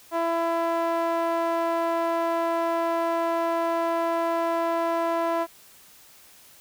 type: tone with band-pass filter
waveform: sawtooth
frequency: 334.3 Hz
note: E4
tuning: 24 cents sharp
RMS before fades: -25 dBFS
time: 0.11-5.47 s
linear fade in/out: 50 ms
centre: 830 Hz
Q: 2.1
effects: white hiss -52 dBFS RMS until 6.6 s